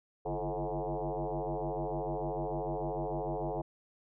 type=tone with frequency modulation; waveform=sine; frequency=148.4 Hz; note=D3; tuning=18 cents sharp; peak=-32 dBFS; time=0.25-3.62 s; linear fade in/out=10 ms; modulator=96.7 Hz; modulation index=7.3; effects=none